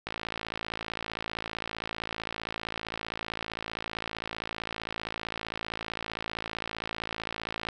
click train, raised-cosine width 0.3 ms, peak -17 dBFS, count 423, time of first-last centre 0.07-7.687 s, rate 55.4 Hz, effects none

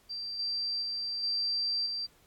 sine tone with level steps, 4699 Hz, D8, in tune, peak -35 / -30 / -32 / -28 / -32 dBFS, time 0.09-2.07 s, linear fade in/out 20 ms, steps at 0.39 / 0.82 / 1.23 / 1.86 s, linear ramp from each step 5 ms, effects pink hiss -64 dBFS RMS until 2.26 s + AAC 64 kbps

